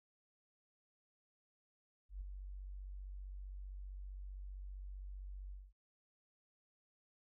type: tone with ADSR envelope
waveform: sine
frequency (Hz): 47.67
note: G1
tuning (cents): -48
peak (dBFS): -40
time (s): 2.09-5.73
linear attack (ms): 120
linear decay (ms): 10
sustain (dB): -5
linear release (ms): 220
effects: none